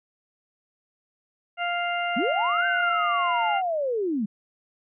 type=harmonic tone; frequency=698.5 Hz; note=F5; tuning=in tune; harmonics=1 / 2 / 3 / 4; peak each=-27 / -30 / -32 / -33 dBFS; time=1.57-3.62 s; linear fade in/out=50 ms
type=linear two-way sweep; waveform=sine; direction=up then down; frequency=191.9 to 1568 to 191.9 Hz; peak=-23 dBFS; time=2.16-4.26 s; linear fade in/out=10 ms; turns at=2.66 s
effects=none